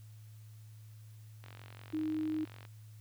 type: click train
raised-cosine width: 0.3 ms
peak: -35 dBFS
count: 56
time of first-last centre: 1.44-2.651 s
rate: 45.4 Hz
type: tone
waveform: sine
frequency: 311.1 Hz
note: D#4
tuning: in tune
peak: -32 dBFS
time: 1.93-2.45 s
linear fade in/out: 10 ms
effects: added 108 Hz sine -50 dBFS peak until 3 s + white hiss -67 dBFS RMS until 3 s